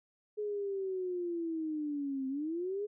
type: linear two-way sweep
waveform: sine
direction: down then up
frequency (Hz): 423.6 to 261.6 to 423.6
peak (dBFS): -33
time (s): 0.37-2.87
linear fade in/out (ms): 20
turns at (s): 2.28
effects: none